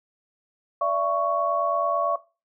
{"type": "tone cluster", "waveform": "sine", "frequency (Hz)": [585, 674, 1112], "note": ["D5", "E5", "C#6"], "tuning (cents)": [-7, 38, 5], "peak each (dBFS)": [-27, -26, -23], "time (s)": [0.81, 2.16], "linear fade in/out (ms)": 5, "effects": ["noise-tail reverb RT60 0.3 s tail -18 dB re dry"]}